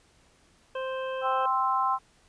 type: harmonic tone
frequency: 523.3 Hz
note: C5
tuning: in tune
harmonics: 1 / 2 / 3 / 5 / 6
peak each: -31 / -37 / -41 / -45 / -47 dBFS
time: 0.75-1.46 s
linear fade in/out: 5 ms
type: chord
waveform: sine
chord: C major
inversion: second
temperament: equal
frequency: 784 / 1046.5 / 1318.5 Hz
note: G5 / C6 / E6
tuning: 0 / 0 / 0 cents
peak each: -29 / -25 / -30 dBFS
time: 1.21-1.99 s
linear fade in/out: 50 ms
effects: pink hiss -62 dBFS RMS until 2.28 s + resampled to 22050 Hz